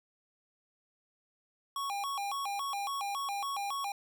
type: tone with vibrato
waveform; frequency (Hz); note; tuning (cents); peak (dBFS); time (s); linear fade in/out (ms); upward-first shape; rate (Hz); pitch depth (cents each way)
square; 944; A#5; +22; -34; 1.76-3.92; 2; square; 3.6; 280
effects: none